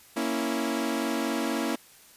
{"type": "chord", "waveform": "sawtooth", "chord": "A# diminished", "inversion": "none", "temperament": "equal", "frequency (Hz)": [233.1, 277.2, 329.6], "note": ["A#3", "C#4", "E4"], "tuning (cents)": [0, 0, 0], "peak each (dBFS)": -27, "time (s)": [0.16, 1.76], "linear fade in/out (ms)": 10, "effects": ["white hiss -54 dBFS RMS until 2.16 s", "resampled to 32000 Hz"]}